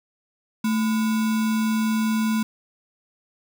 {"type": "tone with sample-and-hold", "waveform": "sine", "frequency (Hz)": 220, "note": "A3", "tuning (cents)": 0, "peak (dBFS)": -19, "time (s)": [0.64, 2.43], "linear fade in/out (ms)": 5, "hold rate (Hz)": 1225, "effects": []}